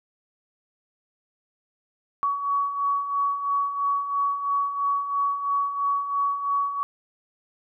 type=beating tone pair; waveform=sine; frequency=1125 / 1128 Hz; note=C#6 / C#6; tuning=+25 / +30 cents; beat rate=3 Hz; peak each=-30 / -23 dBFS; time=2.23-6.83 s; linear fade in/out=0 ms; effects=none